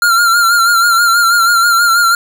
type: tone with vibrato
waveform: square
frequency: 1388 Hz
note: F6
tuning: 11 cents flat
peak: -8 dBFS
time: 0.02-2.15 s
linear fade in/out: 2 ms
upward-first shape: sine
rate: 6.2 Hz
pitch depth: 49 cents each way
effects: none